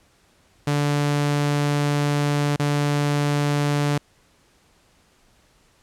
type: tone with dropouts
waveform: sawtooth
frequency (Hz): 145.4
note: D3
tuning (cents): -17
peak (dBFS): -15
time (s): 0.67-3.98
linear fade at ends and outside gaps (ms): 5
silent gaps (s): 2.562-2.595
effects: pink hiss -59 dBFS RMS until 5.82 s + low-pass 10000 Hz 12 dB/octave